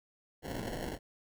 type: noise with sample-and-hold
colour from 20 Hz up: violet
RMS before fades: -39 dBFS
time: 0.42-0.99 s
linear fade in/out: 50 ms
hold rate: 1225 Hz
effects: none

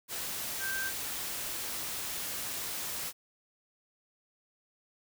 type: tone in noise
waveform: sine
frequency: 1568 Hz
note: G6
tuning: in tune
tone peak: -33 dBFS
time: 0.59-0.92 s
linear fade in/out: 50 ms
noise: white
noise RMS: -37 dBFS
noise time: 0.08-3.13 s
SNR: +1 dB
effects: none

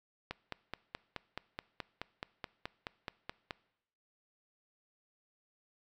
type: click train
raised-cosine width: 0.3 ms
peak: -22 dBFS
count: 16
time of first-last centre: 0.31-3.508 s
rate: 4.69 Hz
effects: noise-tail reverb RT60 0.8 s tail -21 dB re dry

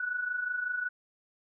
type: tone pair together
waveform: sine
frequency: 1454.6 / 1480 Hz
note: F#6 / F#6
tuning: -30 / 0 cents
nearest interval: unison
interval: 30 cents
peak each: -37 / -31 dBFS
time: 0-0.89 s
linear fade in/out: 5 ms
effects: none

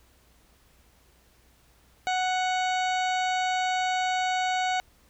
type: harmonic tone with a mistuned harmonic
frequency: 740 Hz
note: F#5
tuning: in tune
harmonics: 1 / 2 / 3 / 4 / 5 / 6 / 8 / 9 / 10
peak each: -25 / -33 / -34 / -38 / -39 / -43 / -46 / -47 / -47 dBFS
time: 2.07-4.8 s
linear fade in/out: 0 ms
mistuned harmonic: 5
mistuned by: +38 cents
effects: added 60 Hz sine -62 dBFS peak until 5.09 s + pink hiss -62 dBFS RMS until 5.09 s

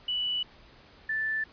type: tone pair in turn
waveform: sine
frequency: 2960 / 1760 Hz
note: F#7 / A6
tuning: 0 / 0 cents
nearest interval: major sixth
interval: 900 cents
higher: first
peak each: -27 dBFS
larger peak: neither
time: 0.08-0.43 / 1.09-1.44 s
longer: neither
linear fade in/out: 5 ms
effects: pink hiss -55 dBFS RMS until 1.52 s + resampled to 11025 Hz

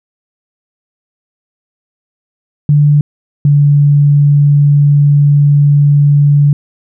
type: tone pair in turn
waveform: sine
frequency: 146.83 / 144.47 Hz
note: D3 / D3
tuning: 0 / -28 cents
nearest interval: unison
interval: 28 cents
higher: first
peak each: -4 dBFS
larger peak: neither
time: 2.69-3.01 / 3.45-6.53 s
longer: second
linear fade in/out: 2 ms
effects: none

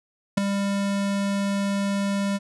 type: tone with ADSR envelope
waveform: square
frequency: 199.1 Hz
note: G3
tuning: 27 cents sharp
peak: -14 dBFS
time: 0.37-2.39 s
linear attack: 10 ms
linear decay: 4 ms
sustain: -9 dB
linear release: 33 ms
effects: resampled to 24000 Hz

